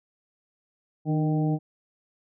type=harmonic tone with a mistuned harmonic; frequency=155.56 Hz; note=D#3; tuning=in tune; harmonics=1 / 2 / 3 / 4 / 5; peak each=-23 / -27 / -36 / -38 / -36 dBFS; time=1.05-1.59 s; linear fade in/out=50 ms; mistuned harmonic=2; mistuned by=-41 cents; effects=none